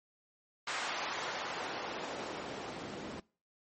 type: noise with band-pass filter sweep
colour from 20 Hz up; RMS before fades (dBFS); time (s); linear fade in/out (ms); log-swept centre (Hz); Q
white; -40; 0.67-3.2; 5; 1200 to 230; 0.8
effects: noise-tail reverb RT60 0.4 s tail -24 dB re dry + MP3 32 kbps